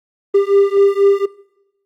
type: beating tone pair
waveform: triangle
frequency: 396.3 / 400.4 Hz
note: G4 / G4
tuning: +19 / +37 cents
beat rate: 4.1 Hz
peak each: -11 dBFS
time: 0.34-1.26 s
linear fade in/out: 10 ms
effects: noise-tail reverb RT60 0.9 s tail -22 dB re dry + Opus 24 kbps